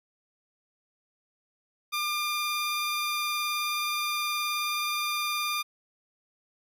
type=tone with vibrato; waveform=15% pulse; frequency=1200 Hz; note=D6; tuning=37 cents sharp; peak=-21 dBFS; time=1.92-5.63 s; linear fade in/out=20 ms; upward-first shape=triangle; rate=19 Hz; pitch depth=13 cents each way; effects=none